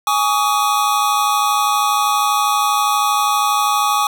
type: chord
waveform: square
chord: Ab suspended fourth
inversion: none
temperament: equal with one note detuned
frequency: 830.6 / 1132 / 1244.5 Hz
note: Ab5 / Db6 / Eb6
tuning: 0 / +36 / 0 cents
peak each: -19 / -18 / -21 dBFS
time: 0.07-4.07 s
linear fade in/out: 2 ms
effects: none